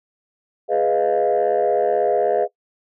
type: chord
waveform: sine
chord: F half-diminished seventh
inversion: first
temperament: equal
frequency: 415.3 / 493.9 / 622.3 / 698.5 Hz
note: Ab4 / Cb5 / Eb5 / F5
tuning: 0 / 0 / 0 / 0 cents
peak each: -20 dBFS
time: 0.68-2.48 s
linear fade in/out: 50 ms
effects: noise-tail reverb RT60 0.1 s tail -21 dB re dry + tanh soft clip ceiling -10 dBFS